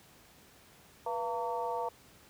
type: harmonic tone with a mistuned harmonic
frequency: 228.4 Hz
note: A#3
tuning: 35 cents flat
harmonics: 2 / 3 / 4 / 5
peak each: -37 / -38 / -35 / -44 dBFS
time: 1.06-1.89 s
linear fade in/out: 5 ms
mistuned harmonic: 2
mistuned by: +110 cents
effects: pink hiss -59 dBFS RMS until 2.29 s + high-pass 60 Hz 12 dB/octave